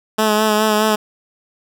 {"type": "tone with vibrato", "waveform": "10% pulse", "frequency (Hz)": 214.5, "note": "A3", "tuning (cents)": -44, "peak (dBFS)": -5, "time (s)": [0.18, 0.96], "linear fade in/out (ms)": 10, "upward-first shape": "sine", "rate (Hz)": 4.8, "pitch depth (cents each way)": 29, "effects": []}